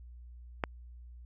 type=click; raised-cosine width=0.5 ms; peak=-14 dBFS; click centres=0.638 s; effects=added 60 Hz sine -47 dBFS peak until 1.25 s